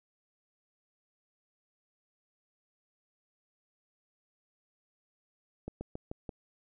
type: slowing click train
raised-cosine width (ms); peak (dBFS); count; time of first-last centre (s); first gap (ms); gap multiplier
2; -25; 5; 5.68-6.292; 130; 1.11
effects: none